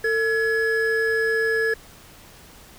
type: tone pair together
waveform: triangle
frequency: 448.8 / 1694.4 Hz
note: A4 / G#6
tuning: +34 / +34 cents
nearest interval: octave + major seventh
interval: 2300 cents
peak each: -20 dBFS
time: 0.04-1.74 s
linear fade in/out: 5 ms
effects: pink hiss -47 dBFS RMS until 2.78 s